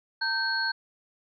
sine tone cluster, 910 / 1557 / 4334 Hz, A#5 / G6 / C#8, -42 / -12 / -40 cents, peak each -34 / -27 / -30 dBFS, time 0.21-0.72 s, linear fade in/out 10 ms, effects none

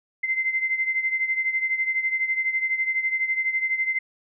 sine beating tone pair, 2072 / 2084 Hz, C7 / C7, -17 / -7 cents, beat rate 12 Hz, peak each -23 / -28 dBFS, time 0.23-3.99 s, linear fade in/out 10 ms, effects none

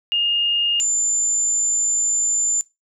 sine tone pair in turn, 2835 / 7144 Hz, F7 / A8, +25 / +25 cents, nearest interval octave + major third, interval 1600 cents, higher second, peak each -17 dBFS, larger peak neither, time 0.12-0.8 / 0.8-2.61 s, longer second, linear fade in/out 0 ms, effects noise-tail reverb RT60 0.2 s tail -19 dB re dry

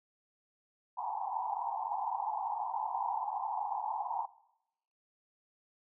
pink band-pass noise, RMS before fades -36 dBFS, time 0.97-4.26 s, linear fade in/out 10 ms, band 760 to 980 Hz, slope 96 dB/octave, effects noise-tail reverb RT60 0.8 s tail -19 dB re dry

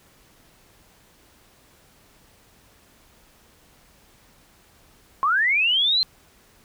sine linear sweep, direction up, 1046.5 to 4186 Hz, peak -17 dBFS, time 5.23-6.03 s, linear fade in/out 0 ms, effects pink hiss -56 dBFS RMS until 6.64 s

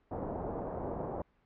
white low-pass noise, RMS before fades -38 dBFS, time 0.11-1.22 s, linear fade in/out 5 ms, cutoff 780 Hz, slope 24 dB/octave, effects pink hiss -71 dBFS RMS until 1.45 s + low-pass 2000 Hz 12 dB/octave

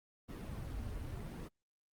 brown noise with flanger, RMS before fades -43 dBFS, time 0.28-1.49 s, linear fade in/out 20 ms, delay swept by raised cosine 1.2 to 6.1 ms, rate 0.83 Hz, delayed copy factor -0.55, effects Opus 32 kbps

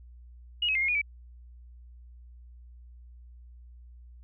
sine tone with pitch steps, 2886 / 2556 / 2113 / 2151 / 2449 / 2299 Hz, F#7 / D#7 / C7 / C7 / D#7 / D7, -44 / +46 / +16 / +47 / -28 / -37 cents, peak -24 dBFS, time 0.62-1.016 s, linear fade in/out 5 ms, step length 66 ms, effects added 60 Hz sine -47 dBFS peak until 4.23 s

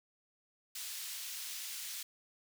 pink high-pass noise, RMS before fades -43 dBFS, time 0.75-2.03 s, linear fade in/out 5 ms, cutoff 3300 Hz, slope 12 dB/octave, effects none

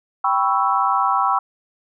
sine chord, C# half-diminished seventh, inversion second, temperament equal, 784 / 987.8 / 1108.7 / 1318.5 Hz, G5 / B5 / C#6 / E6, 0 / 0 / 0 / 0 cents, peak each -21 dBFS, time 0.24-1.39 s, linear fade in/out 5 ms, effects none

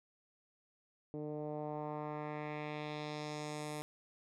10% pulse tone with low-pass filter sweep, 150.4 Hz, D3, 42 cents sharp, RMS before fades -42 dBFS, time 1.14-3.82 s, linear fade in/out 0 ms, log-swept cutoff 400 to 11000 Hz, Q 1.6, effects none

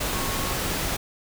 sine tone in noise, 1097 Hz, C#6, 18 cents flat, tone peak -35 dBFS, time 0.14-0.54 s, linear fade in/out 10 ms, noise pink, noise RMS -27 dBFS, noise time 0-0.97 s, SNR -11 dB, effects none

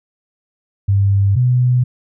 sine tone pair in turn, 99.1 / 124.86 Hz, G2 / B2, +19 / +19 cents, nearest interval major third, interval 400 cents, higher second, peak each -10 dBFS, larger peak neither, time 0.88-1.36 / 1.36-1.84 s, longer neither, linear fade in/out 10 ms, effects none

